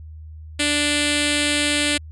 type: tone with notch filter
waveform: 5% pulse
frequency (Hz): 293.7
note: D4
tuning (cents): 0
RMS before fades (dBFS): -20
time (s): 0.59-1.98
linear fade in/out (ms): 10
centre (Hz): 1000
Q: 0.52
effects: added 78 Hz sine -35 dBFS peak until 2.11 s + resampled to 24000 Hz